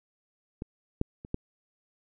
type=clicks; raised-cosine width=3 ms; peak=-22 / -13 / -29 / -16 dBFS; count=4; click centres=0.621 / 1.014 / 1.249 / 1.344 s; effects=none